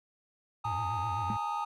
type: chord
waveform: triangle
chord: Ab suspended second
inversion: none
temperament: equal with one note detuned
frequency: 830.6 / 910 / 1244.5 Hz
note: Ab5 / Bb5 / Eb6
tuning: 0 / -42 / 0 cents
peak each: -33 dBFS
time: 0.64-1.65 s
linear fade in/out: 10 ms
type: tone with vibrato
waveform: triangle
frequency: 100.1 Hz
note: G2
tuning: 37 cents sharp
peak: -33 dBFS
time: 0.65-1.37 s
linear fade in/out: 5 ms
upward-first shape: sine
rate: 7.8 Hz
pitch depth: 240 cents each way
type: tone with exponential decay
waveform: sine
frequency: 211.7 Hz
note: G#3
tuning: 33 cents sharp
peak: -27 dBFS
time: 1.3-1.39 s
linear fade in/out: 0 ms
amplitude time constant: 19 ms
effects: tanh soft clip ceiling -22 dBFS